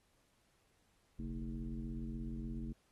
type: tone with frequency modulation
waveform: sine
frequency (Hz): 138.8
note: C#3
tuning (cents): +3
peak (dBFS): -39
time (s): 1.19-2.73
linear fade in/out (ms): 5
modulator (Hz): 87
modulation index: 1.7
effects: pink hiss -75 dBFS RMS until 2.91 s + AAC 32 kbps